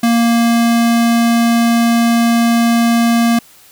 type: tone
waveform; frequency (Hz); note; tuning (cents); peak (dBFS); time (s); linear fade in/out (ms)
square; 233.1; A#3; 0; -10; 0.03-3.39; 5
effects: white hiss -44 dBFS RMS until 3.71 s